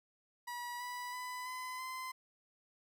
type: tone with pitch steps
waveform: 30% pulse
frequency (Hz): 968 / 983.2 / 998.7 / 1014.4 / 1030.3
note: B5 / B5 / B5 / B5 / C6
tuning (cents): -35 / -8 / +19 / +46 / -27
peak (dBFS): -38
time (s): 0.47-2.12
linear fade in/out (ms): 10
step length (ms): 330
effects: none